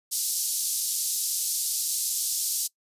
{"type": "band-pass noise", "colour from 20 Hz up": "white", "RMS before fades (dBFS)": -28, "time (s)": [0.11, 2.68], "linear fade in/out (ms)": 20, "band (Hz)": [4600, 13000], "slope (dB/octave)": 24, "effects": ["noise-tail reverb RT60 0.1 s tail -22 dB re dry", "resampled to 32000 Hz"]}